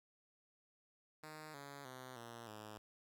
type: tone with pitch steps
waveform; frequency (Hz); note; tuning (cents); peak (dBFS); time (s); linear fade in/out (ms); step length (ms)
5% pulse; 154.7 / 141.04 / 128.59 / 117.24 / 106.89; D#3 / C#3 / C3 / A#2 / A2; -10 / +30 / -30 / +10 / -50; -39; 1.23-2.78; 5; 310
effects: none